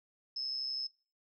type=tone with amplitude modulation; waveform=sine; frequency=5200 Hz; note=E8; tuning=24 cents flat; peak=-32 dBFS; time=0.36-0.87 s; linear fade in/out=5 ms; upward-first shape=sine; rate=132 Hz; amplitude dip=70%; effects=noise-tail reverb RT60 0.4 s tail -21 dB re dry